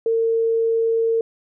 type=tone; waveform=sine; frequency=454.7 Hz; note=A#4; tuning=43 cents flat; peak=-16 dBFS; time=0.06-1.21 s; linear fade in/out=2 ms; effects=none